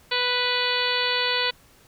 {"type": "harmonic tone", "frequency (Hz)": 493.9, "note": "B4", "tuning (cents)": 0, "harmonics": [1, 2, 3, 4, 5, 6, 7, 8, 9], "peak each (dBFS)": [-30, -30, -30, -30, -30, -30, -30, -30, -30], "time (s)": [0.11, 1.51], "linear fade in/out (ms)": 10, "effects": ["pink hiss -55 dBFS RMS until 1.87 s"]}